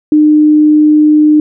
sine tone, 303.1 Hz, D#4, 45 cents flat, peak -3 dBFS, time 0.12-1.4 s, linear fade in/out 2 ms, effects none

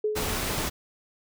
sine tone with exponential decay, 425.8 Hz, G#4, 43 cents sharp, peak -21 dBFS, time 0.04-0.6 s, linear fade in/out 5 ms, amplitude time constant 120 ms
pink noise, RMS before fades -29 dBFS, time 0.15-0.7 s, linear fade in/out 20 ms
effects none

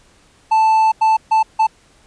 triangle tone bursts at uneven times, 880 Hz, A5, in tune, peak -8 dBFS, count 4, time 0.51-0.92 / 1.01-1.17 / 1.31-1.43 / 1.59-1.67 s, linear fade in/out 10 ms, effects pink hiss -52 dBFS RMS until 2.06 s + resampled to 22050 Hz

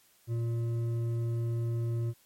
sine tone with hard clipping, 116.54 Hz, A#2, in tune, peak -30 dBFS, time 0.27-2.14 s, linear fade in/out 50 ms, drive 7 dB, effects white hiss -64 dBFS RMS until 2.25 s + MP3 64 kbps

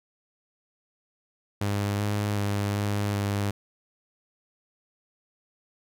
sawtooth tone with pitch steps, 101.5 / 103.5 / 101.5 / 102.5 / 101.1 Hz, G#2 / G#2 / G#2 / G#2 / G#2, -39 / -5 / -39 / -22 / -46 cents, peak -21 dBFS, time 1.61-3.51 s, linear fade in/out 5 ms, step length 380 ms, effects none

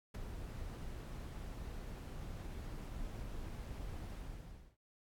brown noise with ADSR envelope, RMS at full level -37 dBFS, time 0.14-4.77 s, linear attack 10 ms, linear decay 10 ms, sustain -8 dB, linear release 620 ms, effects AAC 64 kbps

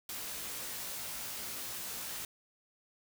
white noise with comb filter, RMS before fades -41 dBFS, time 0.09-2.25 s, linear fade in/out 2 ms, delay 17 ms, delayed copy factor +0.8, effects none

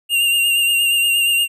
square tone with vibrato, 2794 Hz, F7, in tune, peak -14 dBFS, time 0.09-1.48 s, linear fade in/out 50 ms, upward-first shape sine, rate 8.5 Hz, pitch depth 29 cents each way, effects none

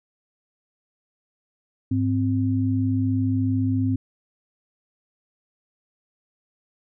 sine tone pair together, 103.5 / 260.8 Hz, G#2 / C4, -5 / -5 cents, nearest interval octave + major third, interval 1600 cents, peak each -22 dBFS, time 1.91-3.96 s, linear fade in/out 5 ms, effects none

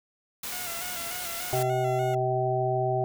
white noise, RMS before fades -35 dBFS, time 0.43-1.63 s, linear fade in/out 5 ms
15% pulse tone with vibrato, 701 Hz, F5, 6 cents sharp, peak -32 dBFS, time 0.52-2.15 s, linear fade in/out 5 ms, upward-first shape square, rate 3.4 Hz, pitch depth 54 cents each way
harmonic tone, 127.6 Hz, C3, 43 cents flat, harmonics 1 / 3 / 5 / 6, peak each -29 / -29 / -29 / -29 dBFS, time 1.53-3.04 s, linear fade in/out 0 ms
effects none

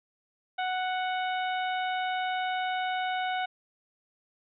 harmonic tone, 740 Hz, F#5, in tune, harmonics 1 / 2 / 3 / 4 / 5, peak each -29 / -35 / -39 / -41 / -43 dBFS, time 0.58-3.46 s, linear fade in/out 10 ms, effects none

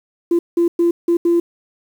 sine tone bursts at uneven times, 342.1 Hz, F4, 36 cents flat, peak -10 dBFS, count 5, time 0.31-0.39 / 0.57-0.68 / 0.79-0.91 / 1.08-1.17 / 1.25-1.4 s, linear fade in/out 5 ms, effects tanh soft clip ceiling -8 dBFS + 7-bit

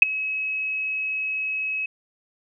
sine tone with ADSR envelope, 2564 Hz, E7, 49 cents flat, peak -3 dBFS, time 0.02-1.86 s, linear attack 4 ms, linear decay 12 ms, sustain -21 dB, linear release 5 ms, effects none

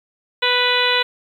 harmonic tone, 493.9 Hz, B4, in tune, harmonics 1 / 2 / 3 / 4 / 5 / 6 / 7 / 8, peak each -23 / -23 / -23 / -23 / -23 / -23 / -23 / -23 dBFS, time 0.42-1.03 s, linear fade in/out 10 ms, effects 8-bit

